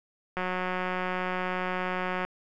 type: click train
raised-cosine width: 0.5 ms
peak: -16 dBFS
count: 345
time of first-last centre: 0.37-2.25 s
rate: 183 Hz
effects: none